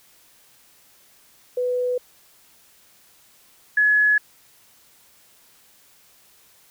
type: tone pair in turn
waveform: sine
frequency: 496.6 / 1696.1 Hz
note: B4 / G#6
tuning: +9 / +36 cents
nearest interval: octave + major sixth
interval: 2127 cents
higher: second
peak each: -20 / -14 dBFS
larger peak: second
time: 1.57-1.98 / 3.77-4.18 s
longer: neither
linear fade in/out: 5 ms
effects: white hiss -55 dBFS RMS until 6.7 s